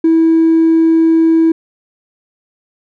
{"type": "tone with hard clipping", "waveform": "sine", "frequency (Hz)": 325.8, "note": "E4", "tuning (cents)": -20, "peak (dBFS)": -7, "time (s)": [0.04, 1.52], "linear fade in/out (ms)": 5, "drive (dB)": 1, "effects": []}